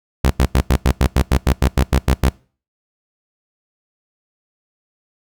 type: tone bursts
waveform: sawtooth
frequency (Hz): 65.41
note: C2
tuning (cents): 0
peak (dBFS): -7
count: 14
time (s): 0.24-2.295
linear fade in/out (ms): 5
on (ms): 66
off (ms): 87
effects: noise-tail reverb RT60 0.4 s tail -24 dB re dry